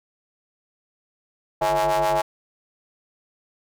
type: ring-modulated tone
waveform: 40% pulse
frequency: 99.3 Hz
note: G2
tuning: 23 cents sharp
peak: -15 dBFS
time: 1.61-2.22 s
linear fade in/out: 10 ms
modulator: 741 Hz
effects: none